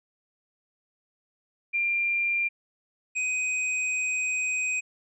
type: tone pair in turn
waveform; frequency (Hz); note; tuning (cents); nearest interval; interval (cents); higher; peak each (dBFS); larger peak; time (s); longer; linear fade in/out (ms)
sine / square; 2385 / 2507; D7 / D#7; +26 / +12; minor second; 86; second; -23 / -26; first; 1.73-2.49 / 3.15-4.81; second; 20
effects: resampled to 24000 Hz